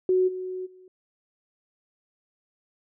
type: tone with level steps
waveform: sine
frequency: 370 Hz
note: F#4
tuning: in tune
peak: -18 / -30 / -48 dBFS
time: 0.09-0.88 s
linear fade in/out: 2 ms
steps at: 0.27 / 0.65 s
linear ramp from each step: 20 ms
effects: none